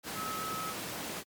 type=tone in noise; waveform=sine; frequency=1290 Hz; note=E6; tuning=38 cents flat; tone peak=-36 dBFS; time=0.14-0.74 s; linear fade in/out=50 ms; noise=pink; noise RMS=-38 dBFS; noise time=0.03-1.24 s; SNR=-1 dB; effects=high-pass 150 Hz 12 dB/octave + MP3 96 kbps